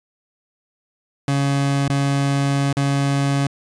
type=tone with dropouts; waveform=30% pulse; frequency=139.7 Hz; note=C#3; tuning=14 cents sharp; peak=-14 dBFS; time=1.28-3.47 s; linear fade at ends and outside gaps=2 ms; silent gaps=1.881-1.898 / 2.728-2.769 s; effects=resampled to 22050 Hz